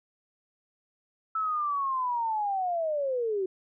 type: linear sweep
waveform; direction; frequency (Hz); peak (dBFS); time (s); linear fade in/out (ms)
sine; down; 1318.5 to 365.7; -26; 1.35-3.46; 5
effects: none